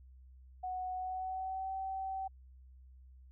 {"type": "tone with pitch glide", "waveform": "sine", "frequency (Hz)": [739, 767.3], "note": ["F#5", "G5"], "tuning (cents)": [-2, -37], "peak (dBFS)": -36, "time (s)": [0.63, 2.28], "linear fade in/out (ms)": 10, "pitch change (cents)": 65, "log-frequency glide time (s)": [0.94, 1.73], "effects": ["added 64 Hz sine -54 dBFS peak until 3.31 s"]}